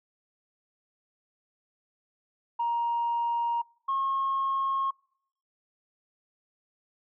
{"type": "tone pair in turn", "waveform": "sine", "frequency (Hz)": [940, 1083], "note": ["A#5", "C#6"], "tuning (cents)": [14, -41], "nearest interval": "major second", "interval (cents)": 245, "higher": "second", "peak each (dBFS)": -24, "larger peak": "neither", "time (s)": [[2.59, 3.62], [3.88, 4.91]], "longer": "neither", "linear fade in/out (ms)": 10, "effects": ["noise-tail reverb RT60 0.7 s tail -26 dB re dry", "tanh soft clip ceiling -21 dBFS"]}